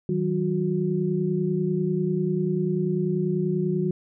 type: tone cluster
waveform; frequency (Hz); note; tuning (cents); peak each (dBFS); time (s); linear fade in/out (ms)
sine; 158.4 / 188.6 / 363.9; D#3 / F#3 / F#4; +31 / +33 / -29; -26; 0.09-3.91; 2
effects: none